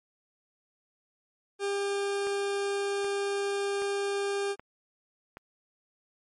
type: tone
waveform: 40% pulse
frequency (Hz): 400.1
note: G4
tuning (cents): +35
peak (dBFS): -27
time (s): 1.59-4.56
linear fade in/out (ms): 50
type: click train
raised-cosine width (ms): 0.5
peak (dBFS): -28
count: 5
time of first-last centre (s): 2.27-5.371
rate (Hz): 1.29
effects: MP3 48 kbps